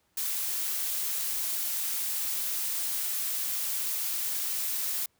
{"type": "noise", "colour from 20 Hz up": "blue", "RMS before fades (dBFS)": -31, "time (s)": [0.17, 5.06], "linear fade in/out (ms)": 5, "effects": ["pink hiss -71 dBFS RMS until 5.19 s", "high-pass 60 Hz 12 dB/octave"]}